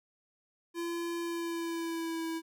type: tone with pitch glide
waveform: square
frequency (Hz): 340.5 to 327.2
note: F4 to E4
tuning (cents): -44 to -13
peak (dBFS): -34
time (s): 0.74-2.42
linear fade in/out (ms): 50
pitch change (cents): -69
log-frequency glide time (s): 1.21-2.27
effects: none